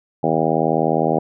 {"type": "harmonic tone", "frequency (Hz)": 79.8, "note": "D#2", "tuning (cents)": 44, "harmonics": [2, 3, 4, 5, 6, 7, 8, 9, 10], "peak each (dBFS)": [-24, -24, -24, -24, -24, -24, -24, -24, -24], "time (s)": [0.23, 1.19], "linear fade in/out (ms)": 5, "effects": []}